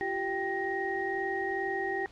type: tone cluster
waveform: sine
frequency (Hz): 346.6 / 388.9 / 784 / 1875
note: F4 / G4 / G5 / A#6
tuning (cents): -13 / -14 / 0 / +10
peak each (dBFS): -38 / -34 / -35 / -34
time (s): 0.01-2.06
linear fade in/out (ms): 0
effects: pink hiss -56 dBFS RMS until 2.11 s + low-pass 5000 Hz 12 dB/octave